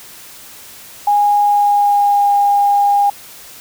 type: tone with pitch glide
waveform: sine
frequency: 822 to 810.7 Hz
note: G#5 to G#5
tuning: -18 to -42 cents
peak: -9 dBFS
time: 1.07-3.1 s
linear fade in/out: 5 ms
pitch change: -24 cents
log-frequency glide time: 1.41-2.32 s
effects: white hiss -37 dBFS RMS until 3.6 s